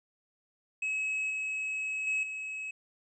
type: tone with level steps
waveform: triangle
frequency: 2568 Hz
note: E7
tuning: 46 cents flat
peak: -28 / -30 / -26 / -34 dBFS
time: 0.82-2.71 s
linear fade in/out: 5 ms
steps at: 1.3 / 2.07 / 2.23 s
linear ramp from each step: 2 ms
effects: resampled to 22050 Hz